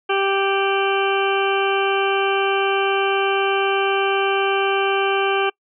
harmonic tone with a mistuned harmonic, 392 Hz, G4, in tune, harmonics 1 / 2 / 3 / 4 / 6 / 7 / 8, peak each -20 / -23 / -25 / -26 / -28 / -28 / -29 dBFS, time 0.09-5.5 s, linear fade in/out 10 ms, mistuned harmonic 8, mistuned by -38 cents, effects noise-tail reverb RT60 0.1 s tail -26 dB re dry

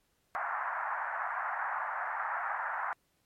pink band-pass noise, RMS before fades -35 dBFS, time 0.35-2.93 s, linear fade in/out 0 ms, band 740 to 1800 Hz, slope 48 dB/octave, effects pink hiss -74 dBFS RMS until 3.25 s + MP3 64 kbps

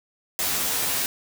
white noise with comb filter, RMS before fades -25 dBFS, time 0.39-1.06 s, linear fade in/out 0 ms, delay 11 ms, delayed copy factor +0.85, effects none

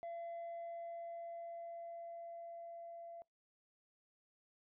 sine tone with level ramp, 679 Hz, F5, 49 cents flat, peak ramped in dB -40 to -48 dBFS, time 0.03-3.22 s, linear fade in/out 0 ms, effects noise-tail reverb RT60 0.2 s tail -26 dB re dry + tanh soft clip ceiling -42 dBFS

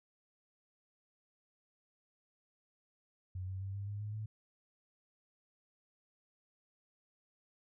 sine tone with pitch steps, 92.3 / 94.73 / 97.23 / 99.79 / 102.41 / 105.11 / 107.88 Hz, F#2 / F#2 / G2 / G2 / G#2 / G#2 / A2, -4 / +41 / -14 / +31 / -24 / +21 / -34 cents, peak -38 dBFS, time 3.35-4.26 s, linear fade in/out 5 ms, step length 130 ms, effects none

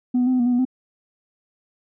sine tone with pitch steps, 249.1 / 247.2 / 257.1 / 253 / 239.6 / 247.8 / 243.4 / 257.1 Hz, B3 / B3 / C4 / B3 / A#3 / B3 / B3 / C4, +15 / +2 / -30 / +42 / +48 / +6 / -25 / -30 cents, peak -14 dBFS, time 0.14-0.652 s, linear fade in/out 10 ms, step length 64 ms, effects tanh soft clip ceiling -14 dBFS

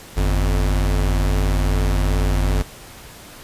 square tone pair together, 48.55 / 86.9 Hz, G1 / F2, -16 / -8 cents, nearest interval minor seventh, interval 1008 cents, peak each -17 / -25 dBFS, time 0.16-2.63 s, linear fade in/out 20 ms, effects pink hiss -40 dBFS RMS until 3.43 s + resampled to 32000 Hz

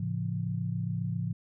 sine chord, A augmented, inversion none, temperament just, 110 / 137.5 / 171.88 Hz, A2 / C#3 / E#3, 0 / -14 / -27 cents, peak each -33 / -35 / -33 dBFS, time 0-1.33 s, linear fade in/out 5 ms, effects none

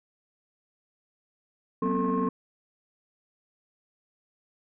sine tone cluster, 188.2 / 241.5 / 263.4 / 445.4 / 1073 Hz, F#3 / B3 / C4 / A4 / C6, +30 / -39 / +12 / +21 / +43 cents, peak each -29 dBFS, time 1.82-2.29 s, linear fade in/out 5 ms, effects tanh soft clip ceiling -18 dBFS

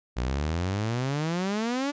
sawtooth exponential sweep, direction up, 58 to 293.7 Hz, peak -22 dBFS, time 0.16-1.92 s, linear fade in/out 20 ms, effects resampled to 16000 Hz

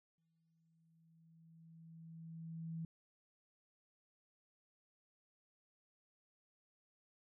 sine tone with exponential growth, 163.6 Hz, E3, 13 cents flat, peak -40 dBFS, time 0.18-2.85 s, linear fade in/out 2 ms, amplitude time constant 580 ms, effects none

